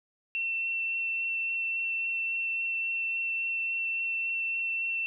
sine tone with vibrato, 2699 Hz, E7, 40 cents sharp, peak -28 dBFS, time 0.35-5.06 s, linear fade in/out 0 ms, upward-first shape sine, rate 3.6 Hz, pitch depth 8 cents each way, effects none

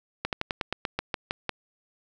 slowing click train, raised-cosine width 0.3 ms, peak -11 dBFS, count 11, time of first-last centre 0.25-1.493 s, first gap 78 ms, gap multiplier 1.1, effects none

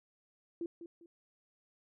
sine tone with echo, 339 Hz, E4, 49 cents sharp, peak -35 dBFS, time 0.61-0.66 s, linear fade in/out 2 ms, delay 200 ms, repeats 2, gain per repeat -10 dB, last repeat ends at 1.06 s, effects none

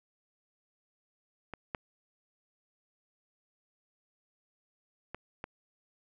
clicks, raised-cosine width 0.5 ms, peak -25 / -19 / -24 / -23 dBFS, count 4, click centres 1.537 / 1.748 / 5.146 / 5.441 s, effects none

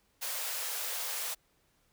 white high-pass noise, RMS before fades -36 dBFS, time 0.21-1.35 s, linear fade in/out 20 ms, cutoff 450 Hz, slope 96 dB/octave, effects pink hiss -71 dBFS RMS until 1.92 s

